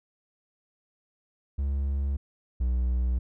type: tone pair in turn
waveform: triangle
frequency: 69.3 / 61.74 Hz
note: C#2 / B1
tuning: 0 / 0 cents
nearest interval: major second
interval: 200 cents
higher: first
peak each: -23 / -21 dBFS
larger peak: second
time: 1.58-2.17 / 2.6-3.19 s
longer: neither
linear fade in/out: 10 ms
effects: none